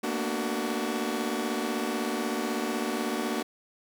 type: tone cluster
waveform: sawtooth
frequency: 225 / 241.1 / 294.8 / 375 Hz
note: A3 / B3 / D4 / F#4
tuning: +39 / -41 / +7 / +23 cents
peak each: -30 dBFS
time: 0.03-3.43 s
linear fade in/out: 10 ms
effects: none